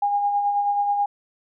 sine tone with tremolo, 814 Hz, G#5, 35 cents flat, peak -17 dBFS, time 0.02-1.06 s, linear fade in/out 5 ms, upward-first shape sine, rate 9.3 Hz, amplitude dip 40%, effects none

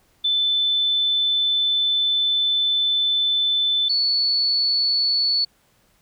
sine tone pair in turn, 3520 / 4435 Hz, A7 / C#8, 0 / 0 cents, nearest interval major third, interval 400 cents, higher second, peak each -17 dBFS, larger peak neither, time 0.24-3.89 / 3.89-5.45 s, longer first, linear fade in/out 10 ms, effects pink hiss -61 dBFS RMS until 6.01 s

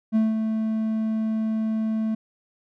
triangle tone with ADSR envelope, 220 Hz, A3, in tune, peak -14 dBFS, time 0.12-2.15 s, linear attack 37 ms, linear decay 180 ms, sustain -6 dB, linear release 7 ms, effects none

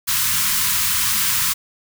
white band-stop noise, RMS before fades -19 dBFS, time 0.07-1.54 s, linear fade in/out 20 ms, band 220 to 940 Hz, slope 96 dB/octave, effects none

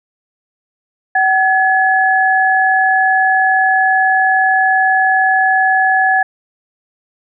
sine tone pair together, 758.8 / 1700 Hz, F#5 / G#6, +43 / +40 cents, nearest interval octave + major second, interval 1397 cents, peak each -12 dBFS, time 1.15-6.23 s, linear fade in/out 5 ms, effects none

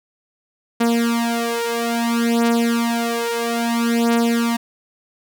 sawtooth beating tone pair, 233.1 / 233.7 Hz, A#3 / A#3, 0 / +5 cents, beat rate 0.6 Hz, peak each -16 dBFS, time 0.8-4.57 s, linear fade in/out 10 ms, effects none

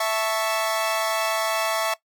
sawtooth chord, A major, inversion second, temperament equal, 659.3 / 880 / 1108.7 Hz, E5 / A5 / C#6, 0 / 0 / 0 cents, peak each -20 / -25 / -24 dBFS, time 0-1.94 s, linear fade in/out 5 ms, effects noise-tail reverb RT60 0.1 s tail -18 dB re dry

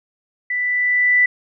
sine tone with level ramp, 1980 Hz, B6, 4 cents sharp, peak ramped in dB -19 to -10 dBFS, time 0.5-1.26 s, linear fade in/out 5 ms, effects none

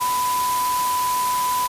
sine tone in noise, 997 Hz, B5, 16 cents sharp, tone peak -19 dBFS, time 0-1.68 s, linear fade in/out 20 ms, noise white, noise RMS -28 dBFS, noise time 0-1.68 s, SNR +6 dB, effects resampled to 32000 Hz

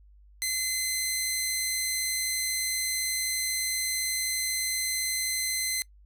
10% pulse tone, 2053 Hz, C7, 33 cents flat, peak -18 dBFS, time 0.42-5.82 s, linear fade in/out 0 ms, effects noise-tail reverb RT60 0.1 s tail -23 dB re dry + added 50 Hz sine -52 dBFS peak until 6.05 s

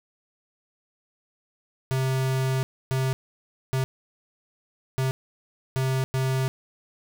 square tone bursts at uneven times, 131.7 Hz, C3, 12 cents sharp, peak -23 dBFS, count 6, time 1.91-2.63 / 2.91-3.13 / 3.73-3.84 / 4.98-5.11 / 5.76-6.04 / 6.14-6.48 s, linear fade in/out 0 ms, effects none

